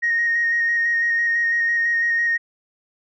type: tone with vibrato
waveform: sine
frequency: 1864.7 Hz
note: A#6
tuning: in tune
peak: -16 dBFS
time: 0.02-2.38 s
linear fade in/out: 20 ms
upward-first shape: square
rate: 6 Hz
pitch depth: 13 cents each way
effects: tanh soft clip ceiling -12 dBFS